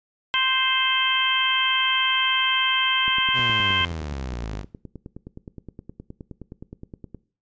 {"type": "harmonic tone", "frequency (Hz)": 523.3, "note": "C5", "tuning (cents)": 0, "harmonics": [2, 3, 4, 5, 6], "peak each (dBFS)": [-26, -27, -26, -27, -22], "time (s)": [0.34, 3.85], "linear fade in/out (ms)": 0}
{"type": "click train", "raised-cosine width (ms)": 3, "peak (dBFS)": -24, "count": 40, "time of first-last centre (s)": [3.08, 7.147], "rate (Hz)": 9.59}
{"type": "exponential sweep", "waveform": "sawtooth", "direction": "down", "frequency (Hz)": [129.8, 47.78], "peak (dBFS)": -25, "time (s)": [3.33, 4.65], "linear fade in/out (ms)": 50}
{"effects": ["noise-tail reverb RT60 0.4 s tail -20 dB re dry", "resampled to 16000 Hz"]}